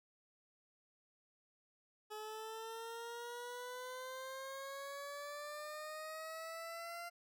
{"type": "exponential sweep", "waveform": "20% pulse", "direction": "up", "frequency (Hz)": [425.3, 693], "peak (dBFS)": -40, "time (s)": [2.1, 7.1], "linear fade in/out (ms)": 20, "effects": []}